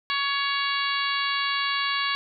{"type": "harmonic tone", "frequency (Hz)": 560, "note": "C#5", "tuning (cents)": 18, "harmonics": [2, 3, 4, 5, 6, 7, 8], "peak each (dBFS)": [-28, -30, -31, -32, -33, -33, -34], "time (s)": [0.1, 2.15], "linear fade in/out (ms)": 0, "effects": []}